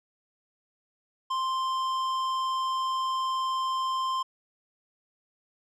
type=tone with tanh clipping; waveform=sine; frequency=1046.5 Hz; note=C6; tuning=in tune; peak=-28 dBFS; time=1.3-4.23 s; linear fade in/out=10 ms; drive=12 dB; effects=none